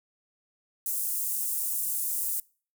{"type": "high-pass noise", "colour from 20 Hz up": "pink", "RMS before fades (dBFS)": -30, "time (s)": [0.86, 2.4], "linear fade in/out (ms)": 2, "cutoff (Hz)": 9000, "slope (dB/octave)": 24, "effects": ["noise-tail reverb RT60 0.4 s tail -24 dB re dry"]}